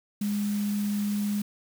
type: tone in noise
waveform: sine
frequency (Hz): 205.8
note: G#3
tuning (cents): -16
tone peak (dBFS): -25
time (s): 0.21-1.42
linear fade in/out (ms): 5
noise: white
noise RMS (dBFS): -42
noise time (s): 0.21-1.42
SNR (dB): +14
effects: none